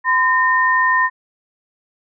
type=tone pair together; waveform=sine; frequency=1020 / 1828 Hz; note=C6 / A#6; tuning=-44 / -34 cents; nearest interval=minor seventh; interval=1010 cents; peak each=-15 dBFS; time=0.04-1.1 s; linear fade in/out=50 ms; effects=none